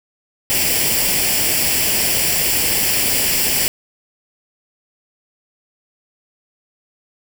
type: noise with comb filter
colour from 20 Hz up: white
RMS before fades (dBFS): -17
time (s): 0.5-3.68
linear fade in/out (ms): 0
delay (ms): 0.39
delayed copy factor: +0.65
effects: none